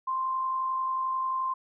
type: tone with amplitude modulation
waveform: sine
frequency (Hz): 1046.5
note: C6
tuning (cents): 0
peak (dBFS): -25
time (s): 0.07-1.54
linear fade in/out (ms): 10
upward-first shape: sine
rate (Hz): 51.3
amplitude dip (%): 30
effects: none